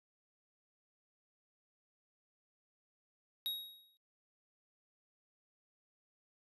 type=tone with exponential decay; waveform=square; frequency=3786 Hz; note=A#7; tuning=26 cents sharp; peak=-34 dBFS; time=3.46-3.97 s; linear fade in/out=0 ms; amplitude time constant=110 ms; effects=noise-tail reverb RT60 0.5 s tail -25 dB re dry + resampled to 32000 Hz